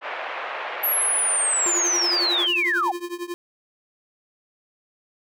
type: band-pass noise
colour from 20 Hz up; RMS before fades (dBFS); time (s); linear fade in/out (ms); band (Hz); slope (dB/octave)
pink; -31; 0.01-2.48; 50; 560 to 2600; 24
type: linear sweep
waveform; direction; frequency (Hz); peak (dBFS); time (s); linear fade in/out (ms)
sine; down; 11840 to 703; -19; 0.83-2.92; 10
type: tone with tremolo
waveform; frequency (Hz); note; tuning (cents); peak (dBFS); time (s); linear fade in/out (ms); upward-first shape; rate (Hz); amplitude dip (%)
square; 349.2; F4; 0; -26; 1.66-3.34; 0; triangle; 11; 95
effects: none